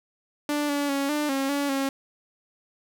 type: tone with pitch steps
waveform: sawtooth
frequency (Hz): 294 / 286.7 / 277.6 / 297.8 / 271.4 / 284 / 272.2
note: D4 / D4 / C#4 / D4 / C#4 / C#4 / C#4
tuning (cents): +2 / -42 / +3 / +24 / -36 / +42 / -31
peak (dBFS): -20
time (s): 0.49-1.89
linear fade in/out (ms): 2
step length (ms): 200
effects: none